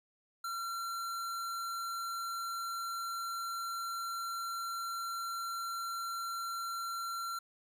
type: tone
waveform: square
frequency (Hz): 1365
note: F6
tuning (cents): -40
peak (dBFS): -37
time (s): 0.44-7.39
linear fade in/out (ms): 5
effects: none